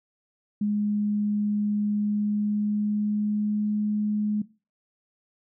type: tone with pitch glide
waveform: sine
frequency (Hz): 207.9 to 210.1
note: G#3 to G#3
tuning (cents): +2 to +20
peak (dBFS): -22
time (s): 0.61-4.42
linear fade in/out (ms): 5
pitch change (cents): +18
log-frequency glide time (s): 1.95-3.78
effects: noise-tail reverb RT60 0.3 s tail -18 dB re dry